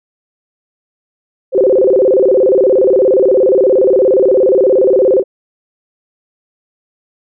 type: tone with vibrato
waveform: sine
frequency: 445.5 Hz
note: A4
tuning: 22 cents sharp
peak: -6 dBFS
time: 1.52-5.24 s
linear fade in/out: 50 ms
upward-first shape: square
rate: 17 Hz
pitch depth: 270 cents each way
effects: none